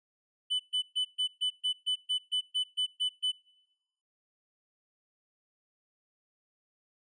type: tone bursts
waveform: triangle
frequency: 3000 Hz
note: F#7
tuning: 23 cents sharp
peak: -25 dBFS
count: 13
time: 0.5-3.321 s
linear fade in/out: 20 ms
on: 97 ms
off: 130 ms
effects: noise-tail reverb RT60 1.0 s tail -25 dB re dry + resampled to 22050 Hz